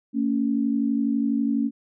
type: tone pair together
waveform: sine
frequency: 227.4 / 279.5 Hz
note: A#3 / C#4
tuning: -43 / +14 cents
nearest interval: major third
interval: 357 cents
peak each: -23 dBFS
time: 0.13-1.71 s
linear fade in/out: 50 ms
effects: none